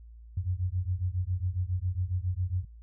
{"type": "beating tone pair", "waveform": "sine", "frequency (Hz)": [88, 95.3], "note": ["F2", "G2"], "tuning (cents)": [14, -48], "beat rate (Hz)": 7.3, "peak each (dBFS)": [-30, -31], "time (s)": [0.37, 2.65], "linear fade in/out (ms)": 5, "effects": ["added 57 Hz sine -46 dBFS peak until 2.82 s"]}